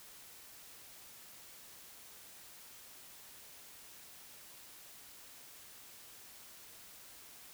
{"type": "silence", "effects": ["white hiss -55 dBFS RMS until 7.53 s"]}